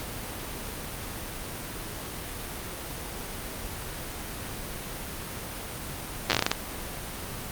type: slowing click train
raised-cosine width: 0.2 ms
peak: -4 dBFS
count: 10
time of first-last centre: 6.3-6.516 s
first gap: 8 ms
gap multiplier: 1.26
effects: pink hiss -36 dBFS RMS until 7.51 s + Opus 32 kbps